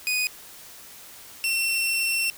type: tone pair in turn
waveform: sawtooth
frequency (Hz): 2485 / 2708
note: D#7 / E7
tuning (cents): -3 / +46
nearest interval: minor second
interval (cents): 149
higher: second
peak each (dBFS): -19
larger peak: neither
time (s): 0.07-0.27 / 1.44-2.3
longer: second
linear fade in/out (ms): 0
effects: white hiss -45 dBFS RMS until 2.37 s